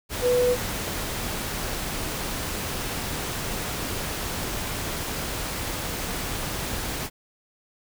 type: tone in noise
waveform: sine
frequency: 493.9 Hz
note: B4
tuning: in tune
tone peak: -18 dBFS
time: 0.21-0.57 s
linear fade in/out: 50 ms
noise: pink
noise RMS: -30 dBFS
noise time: 0.09-7.1 s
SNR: +9 dB
effects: none